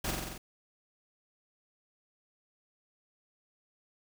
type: noise with echo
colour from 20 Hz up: pink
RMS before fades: -34 dBFS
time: 0.04-0.11 s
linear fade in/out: 5 ms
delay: 45 ms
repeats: 6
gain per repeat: -2 dB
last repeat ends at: 0.38 s
effects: none